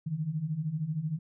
sine beating tone pair, 146.83 / 159.83 Hz, D3 / D#3, 0 / +47 cents, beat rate 13 Hz, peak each -35 / -31 dBFS, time 0.06-1.19 s, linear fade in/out 10 ms, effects none

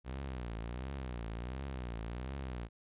sawtooth tone with vibrato, 61.7 Hz, B1, 1 cent flat, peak -35 dBFS, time 0.04-2.69 s, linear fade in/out 50 ms, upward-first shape triangle, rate 1.4 Hz, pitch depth 210 cents each way, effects resampled to 8000 Hz

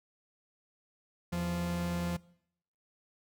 45% pulse tone pair together, 82.3 / 173.88 Hz, E2 / F3, -2 / -7 cents, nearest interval octave + minor second, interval 1295 cents, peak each -40 / -32 dBFS, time 1.32-2.17 s, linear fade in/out 10 ms, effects noise-tail reverb RT60 0.7 s tail -22 dB re dry

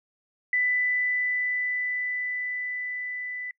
sine tone with level ramp, 1991 Hz, B6, 14 cents sharp, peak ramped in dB -21 to -32 dBFS, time 0.53-3.51 s, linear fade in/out 2 ms, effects noise-tail reverb RT60 0.1 s tail -23 dB re dry

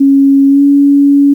sine tone with pitch glide, 275.5 to 282.3 Hz, C#4 to C#4, -11 to +32 cents, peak -3 dBFS, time 0-1.34 s, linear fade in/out 10 ms, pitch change +43 cents, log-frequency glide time 0.48-0.62 s, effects 7-bit

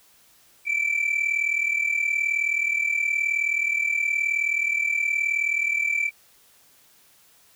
sine tone pair together, 2310 / 2349 Hz, D7 / D7, -29 / 0 cents, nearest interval unison, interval 29 cents, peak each -22 dBFS, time 0.65-6.11 s, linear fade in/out 50 ms, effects tanh soft clip ceiling -18 dBFS + white hiss -57 dBFS RMS until 7.55 s

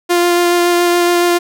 sawtooth tone with vibrato, 349.2 Hz, F4, in tune, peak -6 dBFS, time 0.09-1.39 s, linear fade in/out 20 ms, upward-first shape sine, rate 7.1 Hz, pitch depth 10 cents each way, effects none

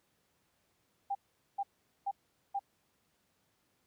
sine tone bursts, 796 Hz, G5, 26 cents sharp, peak -31 dBFS, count 4, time 1.1-2.594 s, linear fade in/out 10 ms, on 51 ms, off 430 ms, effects pink hiss -75 dBFS RMS until 3.86 s + high-pass 80 Hz 12 dB/octave

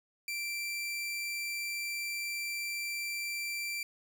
sawtooth tone, 2349 Hz, D7, in tune, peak -31 dBFS, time 0.28-3.83 s, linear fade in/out 2 ms, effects none

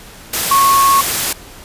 sine tone in noise, 1100 Hz, C#6, 14 cents flat, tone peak -8 dBFS, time 0.51-1.01 s, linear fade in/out 5 ms, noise white, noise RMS -17 dBFS, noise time 0.33-1.33 s, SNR +6 dB, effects pink hiss -37 dBFS RMS until 1.64 s + resampled to 32000 Hz

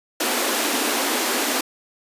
pink high-pass noise, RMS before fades -22 dBFS, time 0.2-1.61 s, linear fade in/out 5 ms, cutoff 230 Hz, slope 96 dB/octave, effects resampled to 32000 Hz

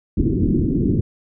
white low-pass noise, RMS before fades -18 dBFS, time 0.17-1.01 s, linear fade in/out 5 ms, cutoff 350 Hz, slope 48 dB/octave, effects none

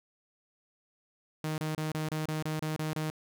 sawtooth tone bursts, 155.56 Hz, D#3, in tune, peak -27 dBFS, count 10, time 1.44-3.101 s, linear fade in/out 2 ms, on 140 ms, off 29 ms, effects none

